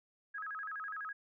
sine tone with vibrato, 1452 Hz, F#6, 33 cents flat, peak -39 dBFS, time 0.34-1.13 s, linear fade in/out 10 ms, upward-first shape square, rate 12 Hz, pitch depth 220 cents each way, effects none

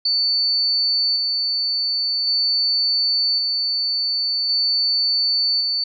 sine tone with tremolo, 4500 Hz, C#8, 25 cents sharp, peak -16 dBFS, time 0.05-5.84 s, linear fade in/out 5 ms, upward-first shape square, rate 0.45 Hz, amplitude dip 25%, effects none

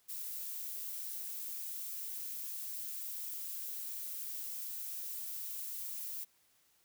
violet noise, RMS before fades -42 dBFS, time 0.08-6.25 s, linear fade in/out 20 ms, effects white hiss -71 dBFS RMS until 6.84 s

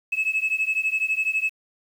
sine beating tone pair, 2583 / 2595 Hz, E7 / E7, -36 / -28 cents, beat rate 12 Hz, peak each -23 dBFS, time 0.12-1.5 s, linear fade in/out 10 ms, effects tanh soft clip ceiling -16 dBFS + 8-bit

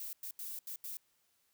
violet noise bursts at uneven times, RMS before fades -43 dBFS, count 5, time 0-0.13 / 0.23-0.31 / 0.39-0.59 / 0.67-0.76 / 0.84-0.97 s, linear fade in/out 2 ms, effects white hiss -75 dBFS RMS until 1.53 s

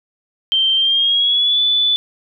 sine tone with pitch glide, 3136 to 3480 Hz, G7 to A7, 0 to -20 cents, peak -12 dBFS, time 0.52-1.96 s, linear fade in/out 0 ms, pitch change +180 cents, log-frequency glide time 0.76-1.61 s, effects none

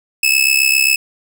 sawtooth tone with amplitude modulation, 2600 Hz, E7, 24 cents flat, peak -4 dBFS, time 0.23-0.96 s, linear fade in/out 5 ms, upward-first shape sine, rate 67.5 Hz, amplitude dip 80%, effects none

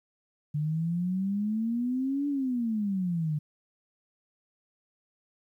sine exponential two-way sweep, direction up then down, 146.83 to 289.9 to 146.83 Hz, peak -26 dBFS, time 0.54-3.39 s, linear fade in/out 10 ms, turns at 2.28 s, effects 11-bit

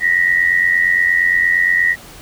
sine tone pair together, 1864.7 / 1953.3 Hz, A#6 / B6, 0 / -20 cents, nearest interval minor second, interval 80 cents, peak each -14 dBFS, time 0-1.96 s, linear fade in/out 50 ms, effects pink hiss -38 dBFS RMS until 2.21 s

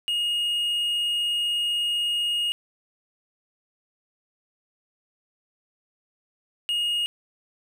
triangle tone pair in turn, 2864 / 2864 Hz, F7 / F7, +43 / +43 cents, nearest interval unison, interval 0 cents, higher neither, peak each -21 dBFS, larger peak neither, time 0.08-2.52 / 6.69-7.06 s, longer first, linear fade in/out 0 ms, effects none

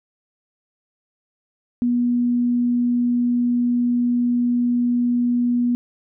sine tone, 242.4 Hz, B3, 32 cents flat, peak -16 dBFS, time 1.82-5.75 s, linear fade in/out 0 ms, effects none

